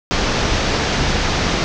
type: low-pass noise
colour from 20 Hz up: pink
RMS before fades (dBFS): -18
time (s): 0.11-1.64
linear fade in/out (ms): 0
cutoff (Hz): 6300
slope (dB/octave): 48
effects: none